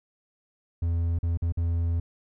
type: tone with dropouts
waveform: triangle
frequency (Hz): 84.4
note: E2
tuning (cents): +41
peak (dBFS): -21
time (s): 0.82-2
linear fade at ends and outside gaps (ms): 5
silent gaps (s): 1.188-1.23 / 1.374-1.421 / 1.523-1.572
effects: none